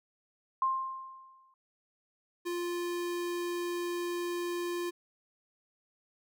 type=tone with exponential decay; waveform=sine; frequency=1056 Hz; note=C6; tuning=16 cents sharp; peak=-24 dBFS; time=0.62-1.54 s; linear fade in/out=2 ms; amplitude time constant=200 ms
type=tone; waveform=square; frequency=349.2 Hz; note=F4; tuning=in tune; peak=-33 dBFS; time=2.45-4.91 s; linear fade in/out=20 ms
effects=none